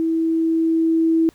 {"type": "tone with level ramp", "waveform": "sine", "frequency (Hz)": 325.9, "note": "E4", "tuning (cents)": -20, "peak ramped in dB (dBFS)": [-17, -13], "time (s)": [0, 1.29], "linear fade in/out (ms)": 0, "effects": ["pink hiss -55 dBFS RMS until 1.34 s"]}